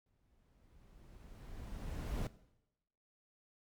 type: noise with exponential growth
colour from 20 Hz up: brown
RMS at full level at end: -36 dBFS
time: 0.06-2.27 s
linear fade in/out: 2 ms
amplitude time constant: 480 ms
effects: noise-tail reverb RT60 0.9 s tail -18 dB re dry + MP3 96 kbps